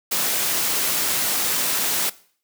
white noise, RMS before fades -22 dBFS, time 0.11-2.1 s, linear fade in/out 10 ms, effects noise-tail reverb RT60 0.5 s tail -19 dB re dry + high-pass 150 Hz 12 dB/octave

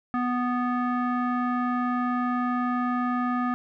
square tone with low-pass filter, 246.9 Hz, B3, in tune, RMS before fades -26 dBFS, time 0.14-3.54 s, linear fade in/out 0 ms, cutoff 1400 Hz, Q 4.4, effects none

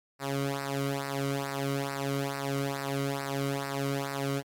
sawtooth tone with flanger, 138.59 Hz, C#3, in tune, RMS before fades -32 dBFS, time 0.19-4.43 s, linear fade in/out 50 ms, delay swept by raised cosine 0.3 to 1.18 ms, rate 2.3 Hz, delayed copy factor -0.85, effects AAC 64 kbps

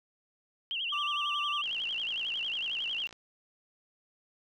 sine tone with vibrato, 2970 Hz, F#7, 6 cents sharp, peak -31 dBFS, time 0.71-3.07 s, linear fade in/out 0 ms, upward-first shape sine, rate 11 Hz, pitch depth 170 cents each way
triangle tone, 1174.7 Hz, D6, in tune, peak -31 dBFS, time 0.92-1.62 s, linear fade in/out 10 ms
click train, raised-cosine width 0.2 ms, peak -32 dBFS, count 84, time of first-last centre 1.64-3.127 s, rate 55.8 Hz
effects none

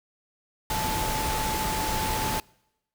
sine tone in noise, 872 Hz, A5, 16 cents flat, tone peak -29 dBFS, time 0.7-2.4 s, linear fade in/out 2 ms, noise pink, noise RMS -29 dBFS, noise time 0.7-2.4 s, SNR -3 dB, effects noise-tail reverb RT60 0.9 s tail -26 dB re dry

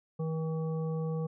harmonic tone with a mistuned harmonic, 160 Hz, D#3, 49 cents sharp, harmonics 1 / 3 / 5 / 7, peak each -31 / -37 / -49 / -50 dBFS, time 0.19-1.27 s, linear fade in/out 10 ms, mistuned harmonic 7, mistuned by +18 cents, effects none

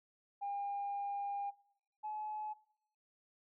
sine tone pair in turn, 805 / 852.9 Hz, G5 / G#5, +46 / +46 cents, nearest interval minor second, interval 100 cents, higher second, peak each -36 / -38 dBFS, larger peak first, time 0.41-1.51 / 2.03-2.54 s, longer first, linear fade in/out 20 ms, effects noise-tail reverb RT60 0.7 s tail -20 dB re dry + tanh soft clip ceiling -33 dBFS

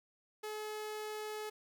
sawtooth tone, 427 Hz, G#4, 48 cents sharp, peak -36 dBFS, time 0.43-1.5 s, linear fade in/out 10 ms, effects none

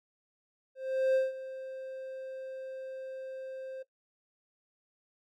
triangle tone with ADSR envelope, 526 Hz, C5, 9 cents sharp, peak -21 dBFS, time 0.75-3.83 s, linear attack 400 ms, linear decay 170 ms, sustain -16 dB, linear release 11 ms, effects noise-tail reverb RT60 0.1 s tail -18 dB re dry

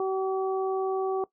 harmonic tone, 381.3 Hz, G4, 48 cents flat, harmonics 1 / 2 / 3, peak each -26 / -32 / -36 dBFS, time 0-1.24 s, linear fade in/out 2 ms, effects noise-tail reverb RT60 0.1 s tail -19 dB re dry

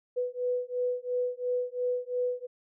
sine beating tone pair, 493.9 / 496.8 Hz, B4 / B4, 0 / +10 cents, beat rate 2.9 Hz, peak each -31 dBFS, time 0.16-2.47 s, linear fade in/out 20 ms, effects none

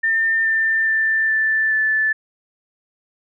sine tone with pitch steps, 1803 / 1789.5 / 1776.1 / 1762.8 / 1749.6 Hz, A6 / A6 / A6 / A6 / A6, +42 / +29 / +16 / +3 / -10 cents, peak -15 dBFS, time 0.03-2.13 s, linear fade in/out 10 ms, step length 420 ms, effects none

